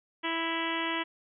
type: harmonic tone with a mistuned harmonic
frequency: 329.6 Hz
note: E4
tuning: in tune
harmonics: 1 / 2 / 3 / 4 / 5 / 6 / 7 / 8 / 9 / 10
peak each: -35 / -41 / -35 / -41 / -40 / -36 / -40 / -41 / -39 / -41 dBFS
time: 0.23-1.04 s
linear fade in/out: 20 ms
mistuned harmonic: 8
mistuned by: +17 cents
effects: none